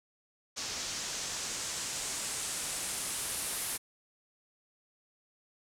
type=noise with low-pass filter sweep; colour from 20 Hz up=white; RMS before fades=-37 dBFS; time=0.56-3.78 s; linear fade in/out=20 ms; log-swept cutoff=5900 to 11000 Hz; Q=1.8; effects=none